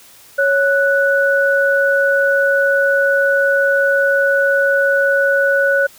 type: tone pair together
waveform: sine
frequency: 554.4 / 1480 Hz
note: C#5 / F#6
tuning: 0 / 0 cents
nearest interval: octave + perfect fourth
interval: 1700 cents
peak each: -14 dBFS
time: 0.38-5.87 s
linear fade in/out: 10 ms
effects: white hiss -44 dBFS RMS until 5.98 s